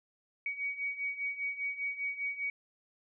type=beating tone pair; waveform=sine; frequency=2252 / 2257 Hz; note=C#7 / C#7; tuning=+27 / +31 cents; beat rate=5 Hz; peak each=-39 / -35 dBFS; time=0.46-2.5 s; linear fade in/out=2 ms; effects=none